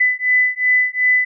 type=beating tone pair; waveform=sine; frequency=2000 / 2002.7 Hz; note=B6 / B6; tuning=+21 / +24 cents; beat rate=2.7 Hz; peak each=-16 dBFS; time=0-1.25 s; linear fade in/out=10 ms; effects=none